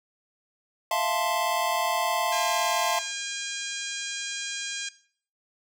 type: chord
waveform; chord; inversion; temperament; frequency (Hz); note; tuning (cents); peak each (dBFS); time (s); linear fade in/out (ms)
square; F major seventh; third; equal; 659.3 / 698.5 / 880 / 1046.5; E5 / F5 / A5 / C6; 0 / 0 / 0 / 0; -30; 0.91-2.99; 2
type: harmonic tone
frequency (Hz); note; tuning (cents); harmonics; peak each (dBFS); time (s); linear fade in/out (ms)
809; G#5; -46; 2 / 3 / 4 / 5 / 6 / 7 / 8 / 9 / 10; -38 / -39 / -37 / -40 / -41 / -42 / -40 / -40 / -42; 2.32-4.89; 5
effects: noise-tail reverb RT60 0.5 s tail -17 dB re dry